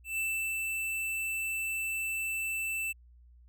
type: tone with ADSR envelope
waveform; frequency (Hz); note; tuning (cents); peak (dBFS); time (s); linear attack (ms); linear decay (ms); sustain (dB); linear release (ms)
square; 2656; E7; +12; -30; 0.04-2.93; 140; 370; -2; 19
effects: added 60 Hz sine -54 dBFS peak until 3.48 s